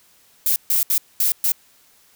violet noise bursts at uneven times, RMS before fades -18 dBFS, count 5, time 0.46-0.56 / 0.7-0.83 / 0.9-0.98 / 1.2-1.32 / 1.44-1.52 s, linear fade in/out 2 ms, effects white hiss -55 dBFS RMS until 2.15 s

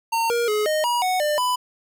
square tone with pitch steps, 914 / 472.5 / 423.2 / 617 / 961 / 739 / 598 / 996 Hz, A#5 / A#4 / G#4 / D#5 / B5 / F#5 / D5 / B5, -34 / +23 / +33 / -15 / -48 / -2 / +31 / +14 cents, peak -20 dBFS, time 0.12-1.56 s, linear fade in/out 10 ms, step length 180 ms, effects none

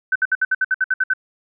sine tone bursts, 1523 Hz, F#6, 50 cents sharp, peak -14 dBFS, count 11, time 0.12-1.136 s, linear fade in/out 5 ms, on 36 ms, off 62 ms, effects none

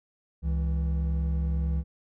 triangle tone pair together, 68.7 / 163.85 Hz, C#2 / E3, -15 / -10 cents, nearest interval octave + minor third, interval 1505 cents, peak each -23 / -30 dBFS, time 0.42-1.84 s, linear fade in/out 50 ms, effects none

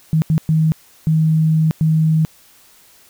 sine tone bursts at uneven times, 158.3 Hz, D#3, 30 cents sharp, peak -11 dBFS, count 5, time 0.13-0.22 / 0.3-0.38 / 0.49-0.72 / 1.07-1.71 / 1.81-2.25 s, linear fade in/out 0 ms, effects white hiss -49 dBFS RMS until 3.09 s

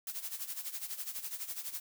blue noise with tremolo, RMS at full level -38 dBFS, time 0.07-1.8 s, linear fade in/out 2 ms, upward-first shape sine, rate 12 Hz, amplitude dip 75%, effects none

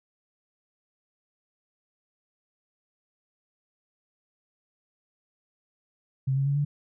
sine tone with pitch steps, 133.3 / 137.13 / 141.06 / 145.11 Hz, C3 / C#3 / C#3 / D3, +33 / -18 / +31 / -20 cents, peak -22 dBFS, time 6.27-6.65 s, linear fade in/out 10 ms, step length 95 ms, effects none

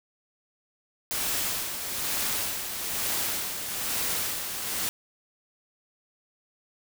white noise with tremolo, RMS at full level -28 dBFS, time 1.11-4.89 s, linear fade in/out 0 ms, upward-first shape sine, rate 1.1 Hz, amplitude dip 50%, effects none

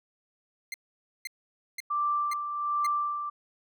sawtooth tone bursts, 2093 Hz, C7, in tune, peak -30 dBFS, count 5, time 0.72-2.865 s, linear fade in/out 2 ms, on 21 ms, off 510 ms
sine tone with tremolo, 1176 Hz, D6, 2 cents sharp, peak -24 dBFS, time 1.9-3.3 s, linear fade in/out 10 ms, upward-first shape sine, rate 1.3 Hz, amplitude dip 55%
effects none

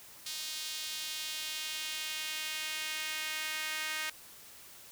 sawtooth tone with high-pass filter sweep, 311.1 Hz, D#4, in tune, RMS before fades -38 dBFS, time 0.26-4.1 s, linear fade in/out 5 ms, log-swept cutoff 4000 to 1900 Hz, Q 1.5, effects white hiss -53 dBFS RMS until 4.91 s

